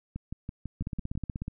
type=two click trains; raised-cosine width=5 ms; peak=-21 / -23 dBFS; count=12 / 7; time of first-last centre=0.81-1.481 / 0.16-1.153 s; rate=16.4 / 6.04 Hz; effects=none